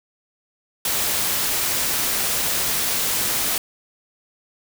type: noise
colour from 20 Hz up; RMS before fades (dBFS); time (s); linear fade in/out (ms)
white; -22; 0.85-3.58; 2
effects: none